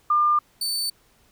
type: tone pair in turn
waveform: sine / sawtooth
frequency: 1200 / 4531 Hz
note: D6 / C#8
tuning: +37 / +37 cents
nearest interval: octave + major seventh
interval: 2300 cents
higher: second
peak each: -16 / -21 dBFS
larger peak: first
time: 0.1-0.39 / 0.61-0.9 s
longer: neither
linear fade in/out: 5 ms
effects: pink hiss -60 dBFS RMS until 1.31 s